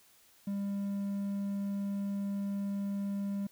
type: tone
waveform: triangle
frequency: 199.6 Hz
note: G3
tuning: 32 cents sharp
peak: -30 dBFS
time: 0.47-3.47 s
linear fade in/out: 5 ms
effects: white hiss -63 dBFS RMS until 3.51 s